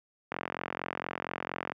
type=click train; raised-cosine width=0.5 ms; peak=-17 dBFS; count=63; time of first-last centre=0.32-1.72 s; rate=44.3 Hz; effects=high-pass 150 Hz 12 dB/octave